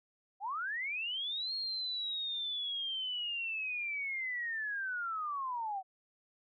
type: linear two-way sweep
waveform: sine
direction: up then down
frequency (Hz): 740 to 4290 to 740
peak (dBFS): -34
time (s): 0.4-5.83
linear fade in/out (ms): 50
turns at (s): 1.54
effects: MP3 64 kbps